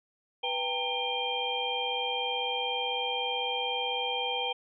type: tone cluster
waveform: sine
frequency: 492 / 791 / 915 / 2404 / 3169 Hz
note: B4 / G5 / A#5 / D7 / G7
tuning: -7 / +15 / -32 / +40 / +18 cents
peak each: -36 / -35 / -38 / -37 / -32 dBFS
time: 0.43-4.53 s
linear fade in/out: 10 ms
effects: none